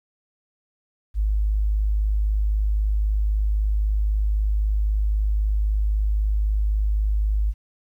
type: tone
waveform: sine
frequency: 51.91 Hz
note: G#1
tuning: in tune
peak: -18 dBFS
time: 1.14-7.54 s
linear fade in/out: 50 ms
effects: 10-bit